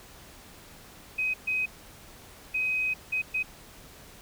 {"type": "tone bursts at uneven times", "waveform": "sine", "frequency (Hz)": 2521, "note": "D#7", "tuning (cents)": 22, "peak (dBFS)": -25, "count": 5, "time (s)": [[1.18, 1.34], [1.47, 1.66], [2.54, 2.94], [3.12, 3.22], [3.34, 3.43]], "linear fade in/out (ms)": 10, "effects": ["pink hiss -50 dBFS RMS until 4.21 s"]}